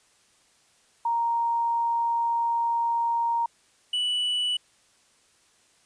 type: tone pair in turn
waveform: sine / triangle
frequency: 932.3 / 2960 Hz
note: A#5 / F#7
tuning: 0 / 0 cents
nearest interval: octave + minor sixth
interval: 2000 cents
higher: second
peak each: -22 dBFS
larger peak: neither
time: 1.05-3.46 / 3.93-4.57 s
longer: first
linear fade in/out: 5 ms
effects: white hiss -62 dBFS RMS until 5.85 s + resampled to 22050 Hz